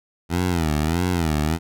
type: tone with vibrato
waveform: 15% pulse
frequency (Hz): 82.41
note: E2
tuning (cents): 0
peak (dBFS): -13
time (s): 0.29-1.59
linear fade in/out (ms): 50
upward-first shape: sine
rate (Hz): 1.6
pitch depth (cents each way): 170
effects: none